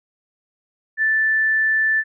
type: tone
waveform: sine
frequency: 1760 Hz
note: A6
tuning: in tune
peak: -15 dBFS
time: 0.97-2.04 s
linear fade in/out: 50 ms
effects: none